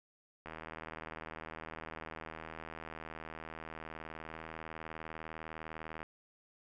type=click train; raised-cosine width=0.5 ms; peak=-29 dBFS; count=446; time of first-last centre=0.46-6.029 s; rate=79.9 Hz; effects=none